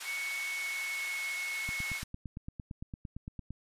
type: band-pass noise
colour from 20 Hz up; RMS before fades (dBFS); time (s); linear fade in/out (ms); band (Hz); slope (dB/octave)
pink; -43; 0-2.04; 10; 1400 to 12000; 12
type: tone with pitch glide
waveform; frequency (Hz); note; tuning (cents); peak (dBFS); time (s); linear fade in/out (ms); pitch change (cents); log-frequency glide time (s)
sine; 2217 to 2192; C#7 to C#7; 0 to -20; -34; 0.04-2.01; 50; -20; 0.36-1.28
type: click train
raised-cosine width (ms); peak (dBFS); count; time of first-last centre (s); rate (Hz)
5; -28; 17; 1.69-3.506; 8.81
effects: resampled to 32000 Hz